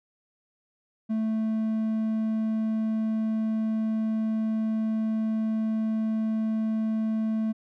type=tone; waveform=triangle; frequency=220 Hz; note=A3; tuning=in tune; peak=-22 dBFS; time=1.09-7.53 s; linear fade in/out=20 ms; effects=none